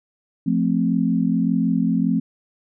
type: chord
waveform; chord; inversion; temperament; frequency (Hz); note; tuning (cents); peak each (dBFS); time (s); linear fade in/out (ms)
sine; F major; none; equal; 174.61 / 220 / 261.6; F3 / A3 / C4; 0 / 0 / 0; -21; 0.46-2.2; 10
effects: none